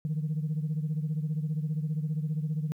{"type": "beating tone pair", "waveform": "sine", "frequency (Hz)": [151.4, 166.4], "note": ["D#3", "E3"], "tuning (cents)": [-47, 17], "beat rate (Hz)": 15, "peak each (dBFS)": [-28, -33], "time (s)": [0.05, 2.72], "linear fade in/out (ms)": 0, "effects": ["tanh soft clip ceiling -23 dBFS", "11-bit"]}